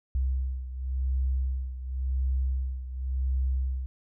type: beating tone pair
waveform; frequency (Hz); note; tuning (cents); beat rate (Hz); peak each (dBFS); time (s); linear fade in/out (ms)
sine; 64.8 / 65.72; C2 / C2; -16 / +8; 0.92; -27 / -32; 0.15-3.86; 0
effects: none